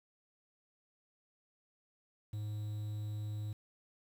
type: tone with quantisation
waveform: triangle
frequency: 105.8 Hz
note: G#2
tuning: 33 cents sharp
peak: -35 dBFS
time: 2.33-3.53 s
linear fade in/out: 5 ms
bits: 10
effects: none